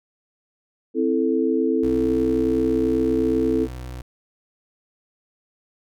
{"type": "chord", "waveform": "sine", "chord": "A minor", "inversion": "first", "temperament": "equal", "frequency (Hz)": [261.6, 329.6, 440], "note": ["C4", "E4", "A4"], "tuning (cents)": [0, 0, 0], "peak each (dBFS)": -22, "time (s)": [0.94, 3.68], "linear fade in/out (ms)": 50}
{"type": "tone", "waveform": "30% pulse", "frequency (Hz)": 62.6, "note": "B1", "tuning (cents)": 24, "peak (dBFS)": -29, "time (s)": [1.83, 4.02], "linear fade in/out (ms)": 5}
{"effects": []}